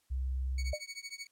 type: tone with vibrato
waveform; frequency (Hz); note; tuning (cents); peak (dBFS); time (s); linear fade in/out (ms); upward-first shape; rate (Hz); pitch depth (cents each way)
sine; 64.9; C2; -13; -31; 0.1-0.74; 20; sine; 20; 27
type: tone with tremolo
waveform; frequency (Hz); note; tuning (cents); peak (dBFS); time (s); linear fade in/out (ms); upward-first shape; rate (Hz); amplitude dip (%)
20% pulse; 2235; C#7; +14; -33; 0.58-1.27; 2; triangle; 13; 100
type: tone with exponential decay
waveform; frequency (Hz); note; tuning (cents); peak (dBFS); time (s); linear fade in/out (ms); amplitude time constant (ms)
sine; 604; D5; +48; -29; 0.73-0.82; 5; 18
effects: white hiss -74 dBFS RMS until 1.31 s + low-pass 12000 Hz 12 dB/octave